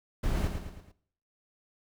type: noise with echo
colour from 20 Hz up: brown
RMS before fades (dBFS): -29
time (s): 0.23-0.48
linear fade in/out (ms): 10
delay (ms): 110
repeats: 4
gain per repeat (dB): -6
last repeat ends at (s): 0.92
effects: noise-tail reverb RT60 0.6 s tail -18 dB re dry